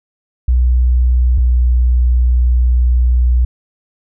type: tone pair in turn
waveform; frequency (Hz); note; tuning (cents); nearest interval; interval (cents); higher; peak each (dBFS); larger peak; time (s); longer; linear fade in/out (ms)
sine; 61.74 / 61.21; B1 / B1; 0 / -15; unison; 15; first; -8; neither; 0.48-1.38 / 1.38-3.45; second; 5
effects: none